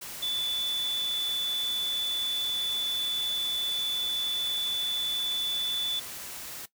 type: tone in noise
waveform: sine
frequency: 3478 Hz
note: A7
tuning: 21 cents flat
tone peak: -27 dBFS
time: 0.22-6 s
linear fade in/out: 10 ms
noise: white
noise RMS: -40 dBFS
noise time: 0.01-6.66 s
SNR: +10 dB
effects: noise-tail reverb RT60 0.1 s tail -17 dB re dry